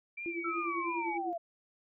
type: tone with vibrato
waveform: sine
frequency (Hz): 2332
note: D7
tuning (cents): -13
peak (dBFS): -38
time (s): 0.17-1.18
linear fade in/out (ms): 10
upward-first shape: sine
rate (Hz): 2.9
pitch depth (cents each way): 57
type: tone with tremolo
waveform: sine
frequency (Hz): 339.4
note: F4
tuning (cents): -49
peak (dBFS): -32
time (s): 0.26-1.33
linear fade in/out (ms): 0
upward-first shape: triangle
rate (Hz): 10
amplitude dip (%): 90
type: linear sweep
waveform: sine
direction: down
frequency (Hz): 1347 to 660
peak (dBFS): -34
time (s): 0.44-1.38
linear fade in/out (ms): 10
effects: none